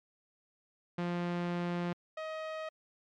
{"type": "tone pair in turn", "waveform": "sawtooth", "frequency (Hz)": [174.61, 630.7], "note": ["F3", "D#5"], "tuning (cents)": [0, 23], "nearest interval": "octave + minor seventh", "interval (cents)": 2223, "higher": "second", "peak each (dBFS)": [-28, -33], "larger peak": "first", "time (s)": [[0.98, 1.93], [2.17, 2.69]], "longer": "first", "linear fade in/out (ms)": 5, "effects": ["low-pass 3000 Hz 12 dB/octave", "MP3 96 kbps"]}